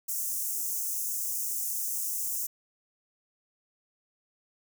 white high-pass noise, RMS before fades -32 dBFS, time 0.08-2.47 s, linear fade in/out 10 ms, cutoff 6000 Hz, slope 48 dB/octave, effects none

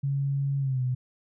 sine tone with pitch glide, 139 to 126.73 Hz, C#3 to B2, +5 to +45 cents, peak -24 dBFS, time 0.03-0.95 s, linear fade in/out 10 ms, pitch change -160 cents, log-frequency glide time 0.59-0.82 s, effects none

